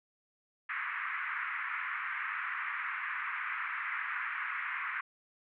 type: band-pass noise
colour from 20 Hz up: white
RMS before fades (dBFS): -37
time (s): 0.69-5.01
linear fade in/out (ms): 5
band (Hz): 1100 to 2200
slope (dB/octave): 48
effects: none